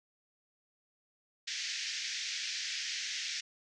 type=band-pass noise; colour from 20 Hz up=white; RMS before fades=-38 dBFS; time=1.47-3.41 s; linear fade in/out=10 ms; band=1700 to 6300 Hz; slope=48 dB/octave; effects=none